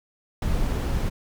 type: noise with ADSR envelope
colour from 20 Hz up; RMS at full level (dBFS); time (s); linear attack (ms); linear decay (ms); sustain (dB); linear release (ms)
brown; -22; 0.42-1.1; 4; 8; -2; 19
effects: none